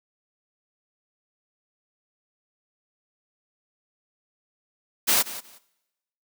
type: noise with echo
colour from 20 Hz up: white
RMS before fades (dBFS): -20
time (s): 5.07-5.23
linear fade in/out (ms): 20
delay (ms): 180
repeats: 2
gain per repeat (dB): -15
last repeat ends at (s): 5.59
effects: noise-tail reverb RT60 1.0 s tail -24 dB re dry + high-pass 200 Hz 12 dB/octave